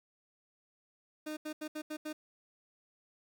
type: tone bursts at uneven times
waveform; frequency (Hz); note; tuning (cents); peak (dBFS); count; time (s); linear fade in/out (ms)
30% pulse; 306.7; D#4; -25; -35; 6; 1.26-1.37 / 1.45-1.53 / 1.61-1.68 / 1.75-1.82 / 1.9-1.97 / 2.05-2.13; 10
effects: 11-bit